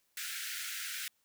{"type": "high-pass noise", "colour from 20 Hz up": "pink", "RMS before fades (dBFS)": -40, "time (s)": [0.17, 1.08], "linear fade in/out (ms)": 2, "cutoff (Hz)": 1400, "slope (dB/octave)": 96, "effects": ["white hiss -75 dBFS RMS until 1.24 s"]}